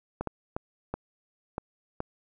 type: clicks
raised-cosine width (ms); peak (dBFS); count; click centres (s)
1; -17; 6; 0.21 / 0.273 / 0.565 / 0.94 / 1.581 / 2.004
effects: none